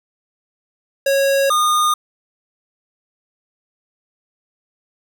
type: tone pair in turn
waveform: square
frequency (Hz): 550 / 1221.9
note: C#5 / D#6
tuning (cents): -14 / -32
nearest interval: octave + major second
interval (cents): 1382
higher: second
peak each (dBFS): -14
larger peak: neither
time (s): 1.06-1.5 / 1.5-1.94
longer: neither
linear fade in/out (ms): 5
effects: none